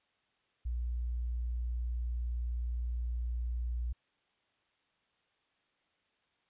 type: tone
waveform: sine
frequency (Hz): 59.7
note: A#1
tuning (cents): +42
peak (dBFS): -32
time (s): 0.65-3.93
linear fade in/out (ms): 10
effects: white hiss -75 dBFS RMS until 6.49 s + resampled to 8000 Hz